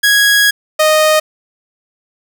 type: tone pair in turn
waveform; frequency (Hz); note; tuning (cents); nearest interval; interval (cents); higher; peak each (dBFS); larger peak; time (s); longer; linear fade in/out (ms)
sawtooth; 1658 / 619.6; G#6 / D#5; -3 / -7; octave + perfect fourth; 1704; first; -4; neither; 0.03-0.51 / 0.79-1.2; first; 10
effects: none